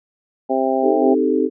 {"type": "harmonic tone", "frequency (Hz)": 132.1, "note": "C3", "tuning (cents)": 17, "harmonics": [2, 3, 4, 5, 6], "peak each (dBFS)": [-22, -22, -22, -22, -22], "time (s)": [0.49, 1.15], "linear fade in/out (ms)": 20}
{"type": "chord", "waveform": "sine", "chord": "A half-diminished seventh", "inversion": "first", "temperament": "equal", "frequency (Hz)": [261.6, 311.1, 392, 440], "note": ["C4", "Eb4", "G4", "A4"], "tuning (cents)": [0, 0, 0, 0], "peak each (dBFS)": -20, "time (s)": [0.82, 1.5], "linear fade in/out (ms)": 50}
{"effects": []}